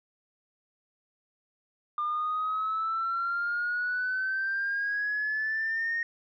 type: exponential sweep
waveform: sine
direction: up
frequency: 1198 to 1859 Hz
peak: -26 dBFS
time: 1.98-6.03 s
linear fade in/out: 2 ms
effects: tanh soft clip ceiling -23 dBFS